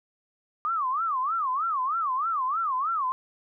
sine tone with vibrato, 1174.7 Hz, D6, in tune, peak -24 dBFS, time 0.65-3.12 s, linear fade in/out 0 ms, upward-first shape sine, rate 3.2 Hz, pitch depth 260 cents each way, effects none

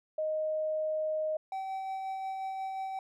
sine tone, 622.3 Hz, D#5, in tune, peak -29 dBFS, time 0.18-1.37 s, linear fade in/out 5 ms
triangle tone with tremolo, 768 Hz, G5, 36 cents flat, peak -31 dBFS, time 1.52-2.99 s, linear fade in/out 2 ms, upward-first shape sine, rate 5.6 Hz, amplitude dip 25%
effects none

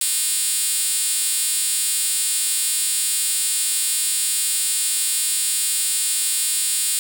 5% pulse tone with high-pass filter, 306.4 Hz, D#4, 27 cents flat, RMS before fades -21 dBFS, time 0.01-6.99 s, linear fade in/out 2 ms, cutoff 7000 Hz, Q 1.4, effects none

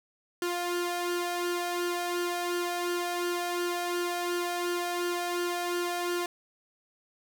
sawtooth tone with flanger, 351 Hz, F4, 9 cents sharp, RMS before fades -31 dBFS, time 0.42-6.26 s, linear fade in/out 2 ms, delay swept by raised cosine 0.65 to 1.29 ms, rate 2.8 Hz, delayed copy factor +0.6, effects 9-bit

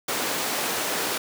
pink high-pass noise, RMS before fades -27 dBFS, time 0.08-1.18 s, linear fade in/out 5 ms, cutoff 330 Hz, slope 12 dB/octave, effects none

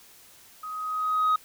sine tone with level ramp, 1258 Hz, D#6, 19 cents sharp, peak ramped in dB -34 to -16 dBFS, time 0.63-1.36 s, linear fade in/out 5 ms, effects tanh soft clip ceiling -18 dBFS + white hiss -53 dBFS RMS until 1.44 s

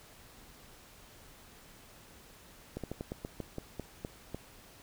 slowing click train, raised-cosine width 2 ms, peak -24 dBFS, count 11, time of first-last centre 2.77-4.346 s, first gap 67 ms, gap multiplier 1.18, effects pink hiss -56 dBFS RMS until 4.82 s

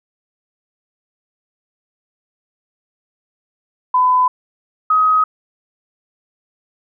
sine tone pair in turn, 1006 / 1262.8 Hz, B5 / D#6, +32 / +25 cents, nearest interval major third, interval 393 cents, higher second, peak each -10 dBFS, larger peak neither, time 3.94-4.28 / 4.9-5.24 s, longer neither, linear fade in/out 5 ms, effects none

